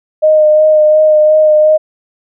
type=tone with vibrato; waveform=sine; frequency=615 Hz; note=D#5; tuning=20 cents flat; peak=-4 dBFS; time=0.22-1.78 s; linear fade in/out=20 ms; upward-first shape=sine; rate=2.8 Hz; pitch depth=17 cents each way; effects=none